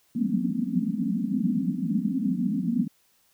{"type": "band-pass noise", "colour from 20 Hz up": "white", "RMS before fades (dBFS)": -26, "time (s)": [0.15, 2.88], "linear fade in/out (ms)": 10, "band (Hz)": [170, 270], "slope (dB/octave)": 96, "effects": ["white hiss -65 dBFS RMS until 3.33 s"]}